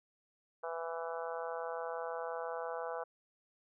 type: harmonic tone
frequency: 165.8 Hz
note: E3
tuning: 10 cents sharp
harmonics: 3 / 4 / 5 / 6 / 7 / 8 / 9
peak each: -41 / -43 / -45 / -47 / -48 / -49 / -50 dBFS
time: 0.63-3.04 s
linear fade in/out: 10 ms
effects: none